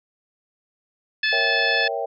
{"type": "harmonic tone", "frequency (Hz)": 867, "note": "A5", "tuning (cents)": -26, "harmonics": [2, 3, 4, 5, 6], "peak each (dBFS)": [-21, -25, -27, -29, -31], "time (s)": [1.23, 1.88], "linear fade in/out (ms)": 5}
{"type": "chord", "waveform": "sine", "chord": "A# diminished seventh", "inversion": "none", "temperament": "equal", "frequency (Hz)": [466.2, 554.4, 659.3, 784], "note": ["A#4", "C#5", "E5", "G5"], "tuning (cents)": [0, 0, 0, 0], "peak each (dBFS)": -29, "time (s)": [1.32, 2.06], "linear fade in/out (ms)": 10}
{"effects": []}